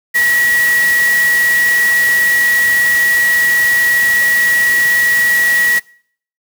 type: tone in noise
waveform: sine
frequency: 1921 Hz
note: B6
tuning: 48 cents flat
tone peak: -9 dBFS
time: 0.14-5.8 s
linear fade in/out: 20 ms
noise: white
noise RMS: -22 dBFS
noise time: 0.14-5.8 s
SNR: +10 dB
effects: noise-tail reverb RT60 0.6 s tail -25 dB re dry